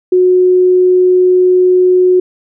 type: tone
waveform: sine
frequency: 365.4 Hz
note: F#4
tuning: 22 cents flat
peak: -5 dBFS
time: 0.12-2.2 s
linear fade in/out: 5 ms
effects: none